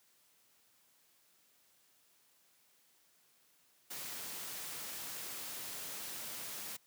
white noise, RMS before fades -44 dBFS, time 3.9-6.77 s, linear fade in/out 10 ms, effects white hiss -70 dBFS RMS until 6.86 s + high-pass 100 Hz 12 dB/octave

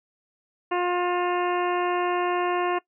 harmonic tone with a mistuned harmonic, 355.6 Hz, F4, 31 cents sharp, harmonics 1 / 2 / 3 / 4 / 5 / 6 / 7 / 8, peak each -25 / -28 / -28 / -37 / -36 / -40 / -41 / -37 dBFS, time 0.71-2.79 s, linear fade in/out 10 ms, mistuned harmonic 8, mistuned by -42 cents, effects noise-tail reverb RT60 0.1 s tail -21 dB re dry

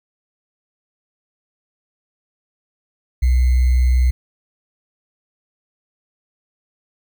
sine tone with sample-and-hold, 62.7 Hz, B1, 27 cents sharp, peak -11 dBFS, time 3.22-4.11 s, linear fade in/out 10 ms, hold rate 2100 Hz, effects none

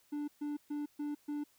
triangle tone bursts, 293.7 Hz, D4, in tune, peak -33 dBFS, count 5, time 0.12-1.44 s, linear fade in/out 10 ms, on 160 ms, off 130 ms, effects white hiss -69 dBFS RMS until 1.58 s

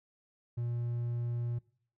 triangle tone, 119.3 Hz, A#2, 41 cents sharp, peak -30 dBFS, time 0.57-1.59 s, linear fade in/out 10 ms, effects noise-tail reverb RT60 0.5 s tail -21 dB re dry

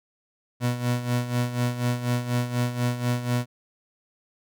30% pulse tone with tremolo, 122.3 Hz, B2, 16 cents flat, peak -18 dBFS, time 0.6-3.46 s, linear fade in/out 50 ms, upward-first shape sine, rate 4.1 Hz, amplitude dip 70%, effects none

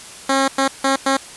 10% pulse tone bursts at uneven times, 270.4 Hz, C#4, 43 cents flat, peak -6 dBFS, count 4, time 0.29-0.48 / 0.58-0.68 / 0.84-0.96 / 1.06-1.17 s, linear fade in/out 5 ms, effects white hiss -37 dBFS RMS until 1.36 s + resampled to 24000 Hz

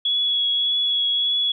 sine tone with vibrato, 3364 Hz, G#7, 22 cents sharp, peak -18 dBFS, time 0.05-1.52 s, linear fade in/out 5 ms, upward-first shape triangle, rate 1.7 Hz, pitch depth 16 cents each way, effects none

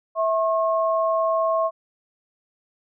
sine tone pair together, 653 / 1082.2 Hz, E5 / C#6, -17 / -42 cents, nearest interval major sixth, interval 875 cents, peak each -20 / -23 dBFS, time 0.15-1.71 s, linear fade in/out 50 ms, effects none

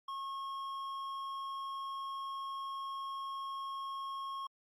triangle tone with hard clipping, 1087 Hz, C#6, 34 cents flat, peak -40 dBFS, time 0.08-4.47 s, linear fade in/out 5 ms, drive 10 dB, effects Opus 48 kbps

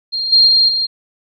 sine tone with level steps, 4208 Hz, C8, 9 cents sharp, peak -17 / -6 / -8 / -14 dBFS, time 0.12-0.87 s, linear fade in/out 20 ms, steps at 0.32 / 0.47 / 0.68 s, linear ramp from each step 10 ms, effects none

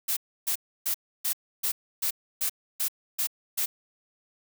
blue noise bursts, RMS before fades -27 dBFS, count 10, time 0.08-3.66 s, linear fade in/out 10 ms, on 88 ms, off 300 ms, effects none

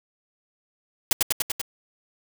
white noise with echo, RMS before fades -18 dBFS, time 1.11-1.13 s, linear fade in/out 2 ms, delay 97 ms, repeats 5, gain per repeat -2 dB, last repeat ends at 1.615 s, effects none

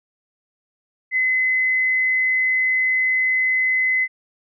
sine tone, 2035 Hz, C7, 49 cents flat, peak -16 dBFS, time 1.11-4.08 s, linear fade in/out 50 ms, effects none

